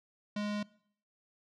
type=tone with low-pass filter; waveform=square; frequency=207.7 Hz; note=G#3; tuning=in tune; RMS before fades=-35 dBFS; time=0.36-0.63 s; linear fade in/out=5 ms; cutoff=4500 Hz; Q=1.3; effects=noise-tail reverb RT60 0.6 s tail -21 dB re dry